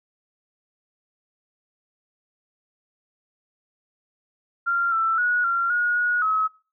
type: tone with pitch steps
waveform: sine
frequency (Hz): 1386 / 1332 / 1458 / 1377 / 1444 / 1452 / 1283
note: F6 / E6 / F#6 / F6 / F#6 / F#6 / E6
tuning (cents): -14 / +18 / -26 / -25 / -43 / -33 / -47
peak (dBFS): -19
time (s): 4.66-6.48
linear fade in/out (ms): 20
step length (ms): 260
effects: noise-tail reverb RT60 0.4 s tail -22 dB re dry